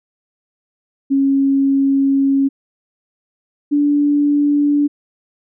sine tone pair in turn, 274 / 290.3 Hz, C#4 / D4, -20 / -20 cents, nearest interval minor second, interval 100 cents, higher second, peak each -11 dBFS, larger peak neither, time 1.1-2.49 / 3.71-4.88 s, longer first, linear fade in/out 20 ms, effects none

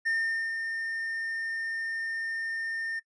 triangle tone with ADSR envelope, 1814 Hz, A#6, 48 cents flat, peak -23 dBFS, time 0.05-3 s, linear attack 19 ms, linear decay 450 ms, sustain -6 dB, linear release 15 ms, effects noise-tail reverb RT60 0.1 s tail -21 dB re dry + resampled to 22050 Hz

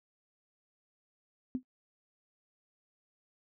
sine tone with exponential decay, 255.4 Hz, C4, 42 cents flat, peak -26 dBFS, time 1.55-1.63 s, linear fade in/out 0 ms, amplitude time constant 16 ms, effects noise-tail reverb RT60 0.1 s tail -20 dB re dry

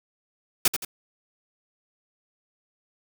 white noise with echo, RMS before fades -18 dBFS, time 0.65-0.68 s, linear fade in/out 5 ms, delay 85 ms, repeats 2, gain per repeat -8 dB, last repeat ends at 0.85 s, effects none

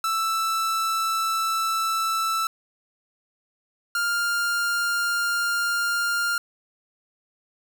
45% pulse tone pair in turn, 1323 / 1401.7 Hz, E6 / F6, +6 / +6 cents, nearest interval minor second, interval 100 cents, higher second, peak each -22 dBFS, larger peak neither, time 0.04-2.47 / 3.95-6.38 s, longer neither, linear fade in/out 2 ms, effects none

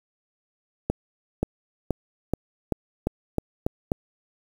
accelerating click train, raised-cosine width 2 ms, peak -9 dBFS, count 9, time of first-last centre 0.9-3.919 s, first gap 530 ms, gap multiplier 0.9, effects 7-bit

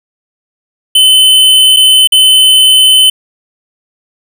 square tone with dropouts, 3043 Hz, F#7, 48 cents sharp, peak -3 dBFS, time 0.95-3.1 s, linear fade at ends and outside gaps 5 ms, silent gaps 1.764-1.768 / 2.074-2.121 s, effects none

